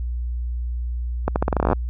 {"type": "accelerating click train", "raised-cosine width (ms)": 1, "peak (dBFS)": -5, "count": 15, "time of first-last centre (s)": [1.28, 1.731], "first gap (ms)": 79, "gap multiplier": 0.84, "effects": ["added 60 Hz sine -23 dBFS peak until 1.89 s"]}